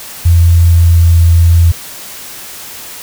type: tone with pitch glide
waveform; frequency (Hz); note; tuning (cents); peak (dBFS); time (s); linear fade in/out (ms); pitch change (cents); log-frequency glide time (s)
sine; 85 to 84.36; F2 to E2; -46 to +41; -3; 0.25-1.72; 10; -13; 0.41-1.03
effects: white hiss -28 dBFS RMS until 3.02 s